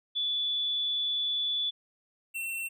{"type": "tone pair in turn", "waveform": ["sine", "square"], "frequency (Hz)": [3455, 2706], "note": ["A7", "E7"], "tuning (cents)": [-32, 45], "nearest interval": "major third", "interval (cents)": 423, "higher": "first", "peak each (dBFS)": [-27, -33], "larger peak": "first", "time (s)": [[0.15, 1.71], [2.34, 2.69]], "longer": "first", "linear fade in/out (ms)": 20, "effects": []}